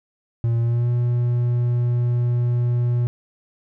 triangle tone with pitch glide, 116.54 to 120.93 Hz, A#2 to B2, 0 to -36 cents, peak -15 dBFS, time 0.44-3.07 s, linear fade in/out 0 ms, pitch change +64 cents, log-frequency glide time 0.6-0.89 s, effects none

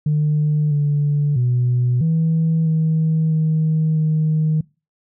sine tone with pitch steps, 150.7 / 146 / 123.6 / 161.9 / 159.1 / 157.5 / 155.9 Hz, D3 / D3 / B2 / E3 / D#3 / D#3 / D#3, +45 / -10 / +2 / -31 / +39 / +21 / +4 cents, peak -13 dBFS, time 0.06-4.61 s, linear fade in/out 5 ms, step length 650 ms, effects noise-tail reverb RT60 0.3 s tail -24 dB re dry + tanh soft clip ceiling -11 dBFS

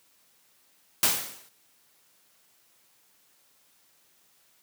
white noise with exponential decay, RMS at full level -19 dBFS, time 1.03-1.49 s, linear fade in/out 2 ms, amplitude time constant 100 ms, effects white hiss -64 dBFS RMS until 4.62 s + high-pass 100 Hz 12 dB/octave

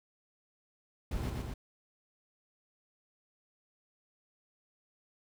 brown noise with echo, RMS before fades -35 dBFS, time 1.11-1.3 s, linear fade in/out 5 ms, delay 120 ms, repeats 2, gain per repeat -2 dB, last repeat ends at 1.54 s, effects none

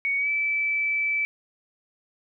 sine tone with pitch glide, 2233 to 2313 Hz, C#7 to D7, +12 to -27 cents, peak -22 dBFS, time 0.05-1.25 s, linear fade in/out 0 ms, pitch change +61 cents, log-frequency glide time 0.18-0.29 s, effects none

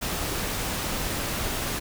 pink noise, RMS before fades -29 dBFS, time 0.01-1.8 s, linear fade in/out 20 ms, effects none

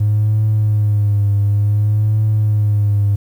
triangle tone with vibrato, 104.5 Hz, G#2, 11 cents sharp, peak -8 dBFS, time 0-3.16 s, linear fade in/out 10 ms, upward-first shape triangle, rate 0.56 Hz, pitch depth 56 cents each way, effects tanh soft clip ceiling -8 dBFS + 8-bit

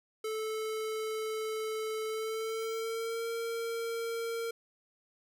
square tone with pitch glide, 436.8 to 460.1 Hz, A4 to A#4, -13 to -23 cents, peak -34 dBFS, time 0.24-4.51 s, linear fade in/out 5 ms, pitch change +90 cents, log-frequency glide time 2.06-3.28 s, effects none

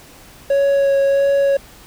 triangle tone with vibrato, 554.4 Hz, C#5, in tune, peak -10 dBFS, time 0.5-1.57 s, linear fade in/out 5 ms, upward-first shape sine, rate 1.5 Hz, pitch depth 11 cents each way, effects pink hiss -43 dBFS RMS until 1.86 s

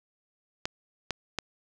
clicks, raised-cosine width 0.2 ms, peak -12 dBFS, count 3, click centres 0.655 / 1.107 / 1.387 s, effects none

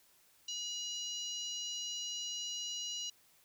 harmonic tone with a mistuned harmonic, 964 Hz, B5, 42 cents flat, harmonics 3 / 4 / 5 / 6 / 7, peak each -41 / -44 / -52 / -44 / -50 dBFS, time 0.48-3.1 s, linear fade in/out 5 ms, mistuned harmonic 4, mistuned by +61 cents, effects white hiss -67 dBFS RMS until 3.44 s

